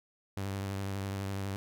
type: tone with vibrato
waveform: sawtooth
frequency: 98 Hz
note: G2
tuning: in tune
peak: -30 dBFS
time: 0.37-1.56 s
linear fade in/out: 0 ms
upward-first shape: sine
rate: 12 Hz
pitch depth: 28 cents each way
effects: none